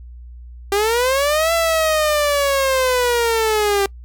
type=linear two-way sweep; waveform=sawtooth; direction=up then down; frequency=392 to 672 to 392 Hz; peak=-11 dBFS; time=0.72-3.86 s; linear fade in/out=2 ms; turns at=1.53 s; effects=noise-tail reverb RT60 0.1 s tail -24 dB re dry + added 60 Hz sine -34 dBFS peak until 4.04 s